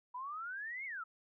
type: exponential two-way sweep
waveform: sine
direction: up then down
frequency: 967 to 2224 to 1264 Hz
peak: -40 dBFS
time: 0.14-1.04 s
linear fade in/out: 10 ms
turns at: 0.85 s
effects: none